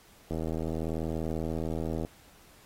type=click train; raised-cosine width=2 ms; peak=-20 dBFS; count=141; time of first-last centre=0.31-2.049 s; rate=80.5 Hz; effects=pink hiss -58 dBFS RMS until 2.65 s + AAC 48 kbps

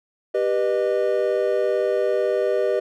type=chord; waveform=triangle; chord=G augmented; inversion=none; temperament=just; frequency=392 / 490 / 612.5 Hz; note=G4 / B4 / D#5; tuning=0 / -14 / -27 cents; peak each=-21 dBFS; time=0.34-2.8 s; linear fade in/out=10 ms; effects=none

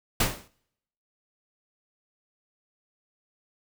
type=noise with exponential decay; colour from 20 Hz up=pink; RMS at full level=-19 dBFS; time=0.2-0.48 s; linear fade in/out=5 ms; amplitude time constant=59 ms; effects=noise-tail reverb RT60 0.8 s tail -26 dB re dry

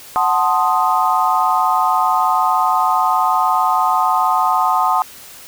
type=chord; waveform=sine; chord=F# diminished seventh; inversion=none; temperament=equal; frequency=740 / 880 / 1046.5 / 1244.5 Hz; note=F#5 / A5 / C6 / Eb6; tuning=0 / 0 / 0 / 0 cents; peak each=-18 dBFS; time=0.16-5.02 s; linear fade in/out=0 ms; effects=white hiss -38 dBFS RMS until 5.47 s

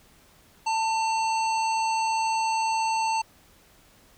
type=harmonic tone with a mistuned harmonic; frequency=891 Hz; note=A5; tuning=22 cents sharp; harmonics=1 / 3 / 5 / 7 / 9; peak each=-23 / -33 / -37 / -40 / -42 dBFS; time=0.66-3.22 s; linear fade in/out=10 ms; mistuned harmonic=3; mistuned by=+21 cents; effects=pink hiss -57 dBFS RMS until 4.17 s

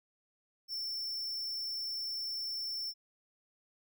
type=tone; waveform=square; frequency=5390 Hz; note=E8; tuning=38 cents sharp; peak=-36 dBFS; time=0.68-2.94 s; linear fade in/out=50 ms; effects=none

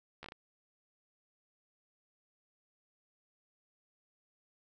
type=slowing click train; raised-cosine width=0.3 ms; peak=-30 dBFS; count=5; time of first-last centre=0.23-0.321 s; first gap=13 ms; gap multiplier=1.39; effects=none

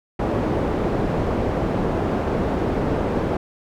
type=low-pass noise; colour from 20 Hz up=white; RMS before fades=-22 dBFS; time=0.19-3.37 s; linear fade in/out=5 ms; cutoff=500 Hz; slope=12 dB/octave; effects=none

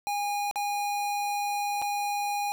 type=tone with dropouts; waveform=square; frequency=818 Hz; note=G#5; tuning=26 cents flat; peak=-28 dBFS; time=0.07-2.52 s; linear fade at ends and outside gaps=0 ms; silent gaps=0.512-0.558 / 1.817-1.822 s; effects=none

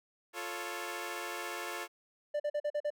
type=chord; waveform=10% pulse; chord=F augmented; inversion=none; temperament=equal; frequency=349.2 / 440 / 554.4 Hz; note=F4 / A4 / C#5; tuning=0 / 0 / 0 cents; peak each=-33 / -34 / -35 dBFS; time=0.33-1.88 s; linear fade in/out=50 ms
type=tone bursts; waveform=triangle; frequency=591 Hz; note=D5; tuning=11 cents sharp; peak=-28 dBFS; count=6; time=2.34-2.904 s; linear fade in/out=10 ms; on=59 ms; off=42 ms
effects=none

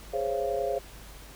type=chord; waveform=sine; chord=Db major seventh; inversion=second; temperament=equal with one note detuned; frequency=415.3 / 523.3 / 554.4 / 686.9 Hz; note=Ab4 / C5 / Db5 / F5; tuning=0 / 0 / 0 / -29 cents; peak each=-32 dBFS; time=0.13-0.79 s; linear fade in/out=10 ms; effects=added 50 Hz sine -47 dBFS peak until 1.35 s + pink hiss -49 dBFS RMS until 1.35 s

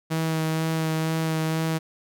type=tone with vibrato; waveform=sawtooth; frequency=160.1 Hz; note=D#3; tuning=50 cents sharp; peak=-19 dBFS; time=0.1-1.79 s; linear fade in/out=20 ms; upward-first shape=sine; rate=2.1 Hz; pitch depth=14 cents each way; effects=none

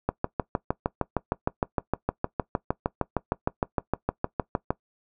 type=click train; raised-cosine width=1 ms; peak=-9 dBFS; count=31; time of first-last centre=0.09-4.705 s; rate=6.5 Hz; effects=noise-tail reverb RT60 0.1 s tail -20 dB re dry

